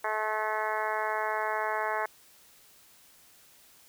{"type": "harmonic tone", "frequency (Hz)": 215.8, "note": "A3", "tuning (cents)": -33, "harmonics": [2, 3, 4, 5, 6, 7, 8, 9, 10], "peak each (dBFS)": [-38, -35, -33, -35, -40, -38, -37, -41, -43], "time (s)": [0.04, 2.06], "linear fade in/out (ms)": 5, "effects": ["white hiss -58 dBFS RMS until 3.88 s"]}